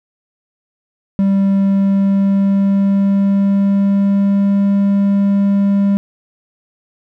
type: tone with pitch glide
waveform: triangle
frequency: 196 to 199.31 Hz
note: G3 to G3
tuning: 0 to +29 cents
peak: -8 dBFS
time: 1.19-5.97 s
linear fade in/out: 0 ms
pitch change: +29 cents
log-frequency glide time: 1.56-4.66 s
effects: none